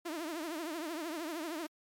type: tone with vibrato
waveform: sawtooth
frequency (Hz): 322.7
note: E4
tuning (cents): -37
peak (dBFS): -33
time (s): 0.05-1.67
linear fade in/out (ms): 10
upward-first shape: triangle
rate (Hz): 13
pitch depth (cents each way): 170
effects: MP3 96 kbps